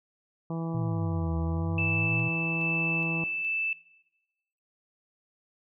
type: harmonic tone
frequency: 164.81 Hz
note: E3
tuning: in tune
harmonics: 1 / 2 / 3 / 4 / 5 / 6 / 7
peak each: -31 / -37 / -41 / -43 / -45 / -47 / -48 dBFS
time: 0.5-3.24 s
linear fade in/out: 2 ms
type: exponential two-way sweep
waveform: sine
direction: down then up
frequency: 123.47 to 78.7 to 123.47 Hz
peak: -29 dBFS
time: 0.74-2.29 s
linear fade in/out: 10 ms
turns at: 1.38 s
type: tone with tremolo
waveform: sine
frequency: 2639 Hz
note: E7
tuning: 1 cent sharp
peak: -27 dBFS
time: 1.78-3.73 s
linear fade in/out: 2 ms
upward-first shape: square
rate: 1.2 Hz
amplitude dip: 25%
effects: noise-tail reverb RT60 1.0 s tail -18 dB re dry